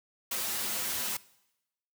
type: noise with comb filter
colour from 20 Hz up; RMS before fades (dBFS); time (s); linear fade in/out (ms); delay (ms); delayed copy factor
white; -33; 0.31-1.17; 5; 6.7; -1
effects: noise-tail reverb RT60 0.9 s tail -21 dB re dry + high-pass 100 Hz 12 dB/octave